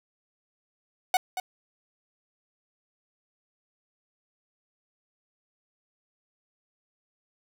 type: tone with echo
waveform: 45% pulse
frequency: 740 Hz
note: F#5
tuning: in tune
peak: -19 dBFS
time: 1.14-1.17 s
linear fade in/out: 2 ms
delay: 230 ms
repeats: 1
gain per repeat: -10 dB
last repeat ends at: 1.4 s
effects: none